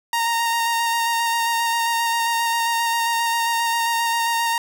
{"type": "tone with vibrato", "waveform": "sawtooth", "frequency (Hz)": 927, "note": "A#5", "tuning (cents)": -10, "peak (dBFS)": -15, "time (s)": [0.13, 4.58], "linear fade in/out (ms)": 2, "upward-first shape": "square", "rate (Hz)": 7.5, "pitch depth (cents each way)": 12, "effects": []}